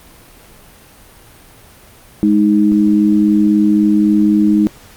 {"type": "tone pair together", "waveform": "sine", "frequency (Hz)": [208.4, 312.2], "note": ["G#3", "D#4"], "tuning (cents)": [6, 6], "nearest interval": "perfect fifth", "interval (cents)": 700, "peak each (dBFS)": -11, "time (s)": [2.23, 4.67], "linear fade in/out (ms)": 0, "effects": ["pink hiss -42 dBFS RMS until 4.96 s", "Opus 32 kbps"]}